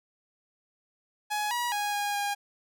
sawtooth tone with pitch steps, 839 / 964 / 825 / 819 / 813 Hz, G#5 / B5 / G#5 / G#5 / G#5, +17 / -42 / -12 / -24 / -37 cents, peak -24 dBFS, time 1.3-2.35 s, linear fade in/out 20 ms, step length 210 ms, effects none

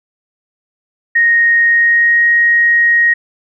sine tone with pitch glide, 1864.7 to 1878.8 Hz, A#6 to A#6, 0 to +13 cents, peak -7 dBFS, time 1.15-3.14 s, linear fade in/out 10 ms, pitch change +13 cents, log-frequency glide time 1.66-2.25 s, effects none

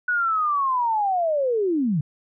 sine linear sweep, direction down, 1480 to 136.2 Hz, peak -19 dBFS, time 0.08-2.01 s, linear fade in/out 5 ms, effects none

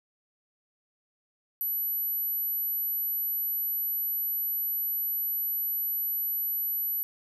sine tone, 11840 Hz, F#9, in tune, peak -27 dBFS, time 1.61-7.03 s, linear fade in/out 0 ms, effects none

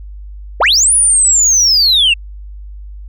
sine linear two-way sweep, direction up then down, 330 to 9956 to 2640 Hz, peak -5 dBFS, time 0.6-2.14 s, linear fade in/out 10 ms, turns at 0.93 s, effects tanh soft clip ceiling -5 dBFS + added 50 Hz sine -27 dBFS peak until 3.08 s

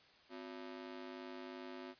sawtooth ring-modulated tone, 311.1 Hz, D#4, in tune, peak -40 dBFS, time 0.29-1.95 s, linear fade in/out 50 ms, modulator 51.4 Hz, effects white hiss -65 dBFS RMS until 1.99 s + resampled to 11025 Hz

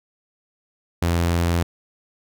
sawtooth tone, 85.4 Hz, F2, 38 cents flat, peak -14 dBFS, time 1.02-1.63 s, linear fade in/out 5 ms, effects none

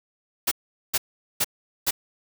white noise bursts, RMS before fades -22 dBFS, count 4, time 0.47-1.91 s, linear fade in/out 10 ms, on 45 ms, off 420 ms, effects none

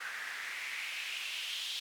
white noise with band-pass filter sweep, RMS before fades -40 dBFS, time 0-1.8 s, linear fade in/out 10 ms, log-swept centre 1600 to 3400 Hz, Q 3.9, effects none

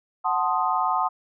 sine chord, F# diminished seventh, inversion none, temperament equal, 740 / 880 / 1046.5 / 1244.5 Hz, F#5 / A5 / C6 / Eb6, 0 / 0 / 0 / 0 cents, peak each -26 dBFS, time 0.24-1.09 s, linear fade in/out 20 ms, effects none

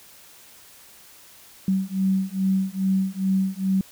sine beating tone pair, 189.9 / 192.3 Hz, F#3 / G3, +45 / -33 cents, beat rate 2.4 Hz, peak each -23 dBFS, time 1.68-3.81 s, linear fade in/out 2 ms, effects white hiss -49 dBFS RMS until 3.91 s

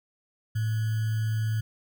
sine tone with sample-and-hold, 110 Hz, A2, in tune, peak -24 dBFS, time 0.55-1.61 s, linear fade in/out 10 ms, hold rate 1575 Hz, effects none

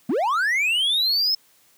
triangle linear sweep, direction up, 196 to 5274 Hz, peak -17 dBFS, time 0.09-1.35 s, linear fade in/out 5 ms, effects white hiss -58 dBFS RMS until 1.77 s + high-pass 80 Hz 12 dB/octave

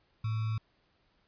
sine tone with sample-and-hold, 110 Hz, A2, in tune, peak -29 dBFS, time 0.24-0.58 s, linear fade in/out 5 ms, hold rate 1225 Hz, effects pink hiss -71 dBFS RMS until 1.27 s + resampled to 11025 Hz

